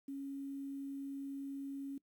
sine tone with quantisation, 275.9 Hz, C#4, 8 cents flat, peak -40 dBFS, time 0.08-1.98 s, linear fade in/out 5 ms, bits 11, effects noise-tail reverb RT60 0.1 s tail -21 dB re dry

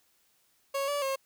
30% pulse tone with pitch steps, 552 / 576 / 539 Hz, C#5 / D5 / C#5, -7 / -34 / -49 cents, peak -26 dBFS, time 0.74-1.16 s, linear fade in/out 10 ms, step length 140 ms, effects white hiss -69 dBFS RMS until 1.25 s

